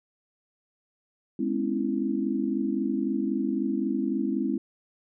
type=chord; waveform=sine; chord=C# minor seventh; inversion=second; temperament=equal with one note detuned; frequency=207.7 / 253.4 / 277.2 / 329.6 Hz; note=G#3 / B3 / C#4 / E4; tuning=0 / +45 / 0 / 0 cents; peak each=-30 dBFS; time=1.39-4.58 s; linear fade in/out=5 ms; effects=none